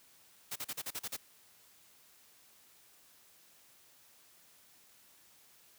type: noise bursts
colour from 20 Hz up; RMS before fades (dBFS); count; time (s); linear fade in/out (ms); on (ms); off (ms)
white; -39; 8; 0.51-1.168; 10; 49; 38
effects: white hiss -63 dBFS RMS until 5.78 s + high-pass 60 Hz 12 dB/octave